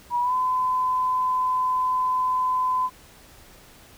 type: tone with pitch glide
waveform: sine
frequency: 967 to 1015.7 Hz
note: B5 to B5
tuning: -37 to +48 cents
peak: -20 dBFS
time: 0.1-2.9 s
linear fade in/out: 50 ms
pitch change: +85 cents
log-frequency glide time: 0.2-0.34 s
effects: pink hiss -50 dBFS RMS until 3.97 s